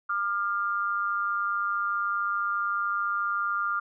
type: tone pair together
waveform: sine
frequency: 1201.6 / 1396.9 Hz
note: D6 / F6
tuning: +39 / 0 cents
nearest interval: minor third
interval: 261 cents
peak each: -28 dBFS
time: 0.09-3.8 s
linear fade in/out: 10 ms
effects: none